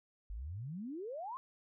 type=exponential sweep; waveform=sine; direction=up; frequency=46.25 to 1093 Hz; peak=-40 dBFS; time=0.3-1.37 s; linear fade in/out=0 ms; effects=none